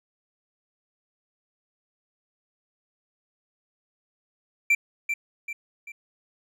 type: tone with echo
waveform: triangle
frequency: 2349 Hz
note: D7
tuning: in tune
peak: -15 dBFS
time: 4.7-4.75 s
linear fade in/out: 5 ms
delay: 390 ms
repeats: 3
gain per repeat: -7 dB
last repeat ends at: 5.92 s
effects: none